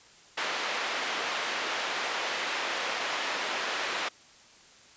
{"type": "band-pass noise", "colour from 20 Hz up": "white", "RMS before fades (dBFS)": -32, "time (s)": [0.37, 4.09], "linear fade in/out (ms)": 10, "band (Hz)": [440, 2700], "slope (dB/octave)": 12, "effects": ["white hiss -55 dBFS RMS until 4.96 s", "resampled to 16000 Hz"]}